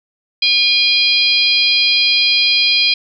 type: harmonic tone with a mistuned harmonic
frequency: 810 Hz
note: G#5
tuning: 43 cents flat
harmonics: 3 / 4 / 5 / 6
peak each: -16 / -16 / -16 / -16 dBFS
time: 0.42-2.94 s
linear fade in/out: 5 ms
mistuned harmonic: 5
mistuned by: +28 cents
effects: none